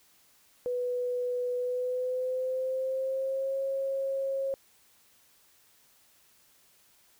sine tone with pitch glide, 493.9 to 541.7 Hz, B4 to C#5, 0 to -40 cents, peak -28 dBFS, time 0.66-4.54 s, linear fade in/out 0 ms, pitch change +160 cents, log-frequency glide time 1.55-3.58 s, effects white hiss -63 dBFS RMS until 7.19 s

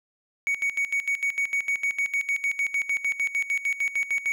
triangle tone with tremolo, 2237 Hz, C#7, 15 cents sharp, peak -20 dBFS, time 0.47-4.32 s, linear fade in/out 0 ms, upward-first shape square, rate 6.6 Hz, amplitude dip 80%, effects none

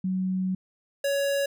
sine / square tone pair in turn, 186.7 / 559.5 Hz, F#3 / C#5, +16 / +16 cents, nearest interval octave + perfect fifth, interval 1900 cents, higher second, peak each -24 dBFS, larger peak neither, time 0.04-0.55 / 1.04-1.46 s, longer first, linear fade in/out 5 ms, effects none

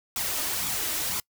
white noise with flanger, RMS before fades -29 dBFS, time 0.16-1.2 s, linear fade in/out 2 ms, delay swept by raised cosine 0.84 to 3.24 ms, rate 2 Hz, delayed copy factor +0.5, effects noise-tail reverb RT60 0.1 s tail -25 dB re dry

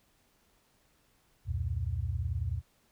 sine tone cluster, 69.3 / 87.8 / 118.7 Hz, C#2 / F2 / A#2, 0 / +10 / +32 cents, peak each -35 / -33 / -36 dBFS, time 1.45-2.62 s, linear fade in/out 50 ms, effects pink hiss -69 dBFS RMS until 2.91 s

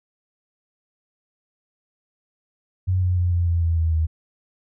sine tone with pitch steps, 92.5 / 90.54 / 88.63 / 86.76 / 84.92 / 83.13 / 81.37 / 79.65 Hz, F#2 / F#2 / F2 / F2 / F2 / E2 / E2 / D#2, 0 / -37 / +26 / -11 / -48 / +15 / -22 / +41 cents, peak -17 dBFS, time 2.87-4.07 s, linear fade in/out 20 ms, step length 150 ms, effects none

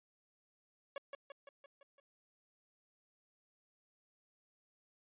sawtooth tone with echo, 559 Hz, C#5, 14 cents sharp, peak -36 dBFS, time 0.96-0.98 s, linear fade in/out 2 ms, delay 170 ms, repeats 6, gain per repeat -4 dB, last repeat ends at 2 s, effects resampled to 8000 Hz

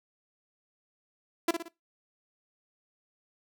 sawtooth tone with echo, 336.3 Hz, E4, 35 cents sharp, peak -18 dBFS, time 1.48-1.51 s, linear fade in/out 5 ms, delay 58 ms, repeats 3, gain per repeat -7 dB, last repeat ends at 1.684 s, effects noise-tail reverb RT60 0.2 s tail -20 dB re dry

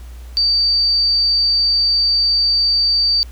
sine tone, 4623 Hz, D8, 28 cents flat, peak -12 dBFS, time 0.37-3.23 s, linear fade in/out 0 ms, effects added 60 Hz sine -31 dBFS peak until 3.31 s + pink hiss -47 dBFS RMS until 3.31 s

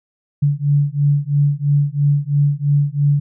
sine beating tone pair, 142.5 / 145.5 Hz, C#3 / D3, +48 / -16 cents, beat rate 3 Hz, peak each -16 dBFS, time 0.42-3.2 s, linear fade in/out 10 ms, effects none

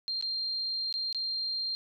sine tone with dropouts, 4186 Hz, C8, in tune, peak -30 dBFS, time 0.08-1.75 s, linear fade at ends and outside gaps 0 ms, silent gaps 0.212-0.225 / 0.926-0.94 / 1.127-1.147 s, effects none

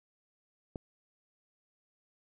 click, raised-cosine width 2 ms, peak -25 dBFS, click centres 0.758 s, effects none

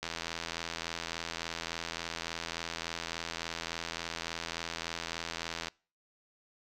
click train, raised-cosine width 0.2 ms, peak -18 dBFS, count 473, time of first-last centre 0.03-5.683 s, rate 83.5 Hz, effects noise-tail reverb RT60 0.4 s tail -26 dB re dry

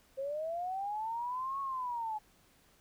sine linear two-way sweep, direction up then down, 527 to 1108.7 to 842 Hz, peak -34 dBFS, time 0.17-2.19 s, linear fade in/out 20 ms, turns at 1.6 s, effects pink hiss -66 dBFS RMS until 2.8 s

